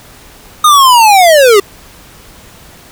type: linear sweep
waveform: square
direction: down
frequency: 1244.5 to 384 Hz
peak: -3 dBFS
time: 0.64-1.6 s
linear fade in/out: 5 ms
effects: pink hiss -37 dBFS RMS until 2.91 s